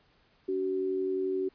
sine tone pair together, 285.6 / 377 Hz, D4 / F#4, -48 / +32 cents, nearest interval perfect fourth, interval 480 cents, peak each -36 / -28 dBFS, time 0.48-1.49 s, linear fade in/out 10 ms, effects pink hiss -66 dBFS RMS until 1.54 s + resampled to 11025 Hz

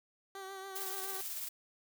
15% pulse tone with vibrato, 386.1 Hz, G4, 26 cents flat, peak -37 dBFS, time 0.35-1.21 s, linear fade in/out 2 ms, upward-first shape triangle, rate 7.1 Hz, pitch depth 40 cents each way
blue noise with tremolo, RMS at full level -39 dBFS, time 0.75-1.49 s, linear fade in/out 10 ms, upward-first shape triangle, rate 18 Hz, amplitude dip 40%
effects none

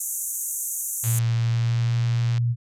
pink band-pass noise, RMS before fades -29 dBFS, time 0-1.19 s, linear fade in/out 5 ms, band 6300 to 14000 Hz, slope 96 dB/octave
sine tone with pitch glide, 116.54 to 119.06 Hz, A#2 to A#2, 0 to +37 cents, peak -19 dBFS, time 1.03-2.56 s, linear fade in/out 50 ms, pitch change +37 cents, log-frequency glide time 1.41-1.97 s
click train, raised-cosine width 0.2 ms, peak -20 dBFS, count 151, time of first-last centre 1.04-2.379 s, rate 112 Hz
effects none

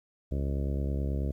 harmonic tone, 69.3 Hz, C#2, in tune, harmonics 1 / 2 / 3 / 4 / 5 / 6 / 7 / 8 / 9, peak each -29 / -35 / -39 / -41 / -43 / -45 / -46 / -47 / -48 dBFS, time 0.31-1.32 s, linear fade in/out 10 ms, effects 11-bit

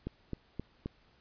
click train, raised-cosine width 3 ms, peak -23 dBFS, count 4, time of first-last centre 0.07-0.859 s, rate 3.8 Hz, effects pink hiss -66 dBFS RMS until 1.2 s + resampled to 11025 Hz

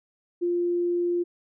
sine tone, 349.2 Hz, F4, in tune, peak -22 dBFS, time 0.41-1.24 s, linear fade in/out 20 ms, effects none

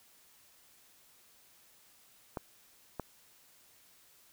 clicks, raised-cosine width 1 ms, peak -22 dBFS, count 2, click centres 2.372 / 2.997 s, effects white hiss -63 dBFS RMS until 4.32 s

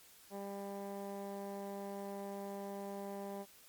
15% pulse tone with low-pass filter, 199 Hz, G3, 26 cents sharp, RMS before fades -44 dBFS, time 0.3-3.46 s, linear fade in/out 50 ms, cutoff 1000 Hz, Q 1.2, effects white hiss -61 dBFS RMS until 3.68 s + MP3 96 kbps

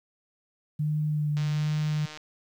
sine tone with vibrato, 150 Hz, D3, 37 cents sharp, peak -24 dBFS, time 0.79-2.06 s, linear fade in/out 10 ms, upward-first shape sine, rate 1.2 Hz, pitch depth 24 cents each way
click train, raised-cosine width 0.2 ms, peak -24 dBFS, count 124, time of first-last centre 1.37-2.174 s, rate 153 Hz
effects 10-bit

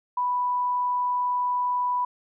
sine tone, 987.8 Hz, B5, in tune, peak -22 dBFS, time 0.17-2.05 s, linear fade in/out 5 ms, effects none

